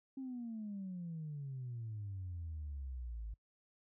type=exponential sweep; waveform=sine; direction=down; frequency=271.1 to 51.91 Hz; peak=-40 dBFS; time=0.17-3.34 s; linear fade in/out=5 ms; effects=noise-tail reverb RT60 0.1 s tail -26 dB re dry + tanh soft clip ceiling -37 dBFS

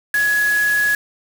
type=tone in noise; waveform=sine; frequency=1681 Hz; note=G#6; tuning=20 cents sharp; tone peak=-14 dBFS; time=0.14-0.95 s; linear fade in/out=2 ms; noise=white; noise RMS=-29 dBFS; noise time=0.14-0.95 s; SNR=+12 dB; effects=none

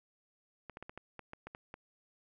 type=clicks; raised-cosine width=0.5 ms; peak=-30 dBFS; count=10; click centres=0.697 / 0.771 / 0.826 / 0.895 / 0.976 / 1.193 / 1.334 / 1.47 / 1.549 / 1.741 s; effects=none

